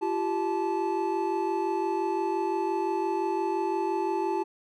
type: tone cluster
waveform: triangle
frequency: 343.1 / 388.9 / 871 Hz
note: F4 / G4 / A5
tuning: -31 / -14 / -18 cents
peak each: -28 dBFS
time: 0.01-4.44 s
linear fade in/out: 20 ms
effects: none